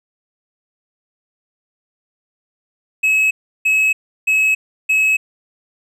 triangle tone bursts, 2572 Hz, E7, 43 cents flat, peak -10 dBFS, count 4, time 3.03-5.17 s, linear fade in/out 10 ms, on 280 ms, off 340 ms, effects none

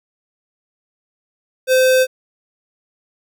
square tone, 516 Hz, C5, 24 cents flat, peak -11 dBFS, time 1.67-2.07 s, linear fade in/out 50 ms, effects none

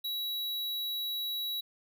square tone, 3900 Hz, B7, 23 cents flat, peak -33 dBFS, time 0.04-1.61 s, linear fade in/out 10 ms, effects none

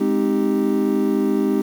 triangle chord, Ab major seventh, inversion none, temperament equal, 207.7 / 261.6 / 311.1 / 392 Hz, Ab3 / C4 / Eb4 / G4, 0 / 0 / 0 / 0 cents, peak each -20 dBFS, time 0-1.62 s, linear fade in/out 10 ms, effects 7-bit

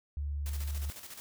sine tone, 72.2 Hz, D2, 29 cents flat, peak -32 dBFS, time 0.17-0.9 s, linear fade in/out 0 ms
white noise with tremolo, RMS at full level -45 dBFS, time 0.46-1.2 s, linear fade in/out 0 ms, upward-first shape square, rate 14 Hz, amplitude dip 55%
effects none

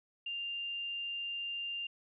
sine tone, 2794 Hz, F7, in tune, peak -36 dBFS, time 0.26-1.87 s, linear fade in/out 5 ms, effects none

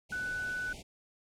pink band-stop noise, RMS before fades -47 dBFS, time 0.09-0.83 s, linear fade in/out 20 ms, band 870 to 2100 Hz, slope 96 dB/octave
sine tone, 1490 Hz, F#6, 12 cents sharp, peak -33 dBFS, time 0.12-0.73 s, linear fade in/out 5 ms
effects low-pass 9000 Hz 12 dB/octave

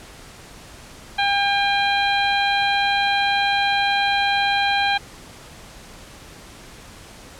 harmonic tone, 802 Hz, G5, 39 cents sharp, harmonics 1 / 2 / 3 / 4 / 5, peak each -20 / -23 / -25 / -26 / -27 dBFS, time 1.18-4.98 s, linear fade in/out 10 ms, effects pink hiss -42 dBFS RMS until 7.39 s + low-pass 10000 Hz 12 dB/octave

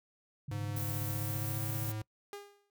sine tone with tremolo, 139.5 Hz, C#3, 11 cents sharp, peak -37 dBFS, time 0.48-1.9 s, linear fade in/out 5 ms, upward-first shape square, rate 15 Hz, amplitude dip 50%
square tone with pitch glide, 102.7 to 107.74 Hz, G#2 to A2, -19 to -36 cents, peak -37 dBFS, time 0.51-2.02 s, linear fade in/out 5 ms, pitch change +83 cents, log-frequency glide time 0.97-1.67 s
violet noise, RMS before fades -41 dBFS, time 0.76-1.92 s, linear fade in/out 5 ms
sawtooth tone with exponential decay, 405.7 Hz, G#4, 41 cents flat, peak -36 dBFS, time 2.33-2.7 s, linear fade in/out 1 ms, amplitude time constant 80 ms
effects noise-tail reverb RT60 0.1 s tail -23 dB re dry

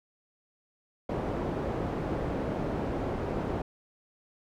white low-pass noise, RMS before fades -32 dBFS, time 1.09-3.62 s, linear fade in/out 5 ms, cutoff 500 Hz, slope 12 dB/octave, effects none

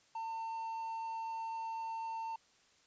triangle tone with quantisation, 902 Hz, A5, 43 cents sharp, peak -36 dBFS, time 0.15-2.36 s, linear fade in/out 5 ms, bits 11, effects white hiss -68 dBFS RMS until 2.86 s + resampled to 16000 Hz

